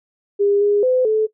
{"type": "tone with pitch steps", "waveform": "sine", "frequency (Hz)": [404.4, 410.5, 509, 434.3], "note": ["G#4", "G#4", "C5", "A4"], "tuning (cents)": [-46, -20, -48, -23], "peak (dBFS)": -13, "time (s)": [0.39, 1.27], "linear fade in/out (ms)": 20, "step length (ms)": 220, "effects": ["noise-tail reverb RT60 0.1 s tail -18 dB re dry"]}